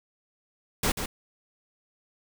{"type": "noise with echo", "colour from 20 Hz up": "pink", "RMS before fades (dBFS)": -25, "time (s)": [0.83, 0.92], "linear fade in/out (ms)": 5, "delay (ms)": 140, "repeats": 1, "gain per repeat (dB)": -7, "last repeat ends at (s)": 1.06, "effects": []}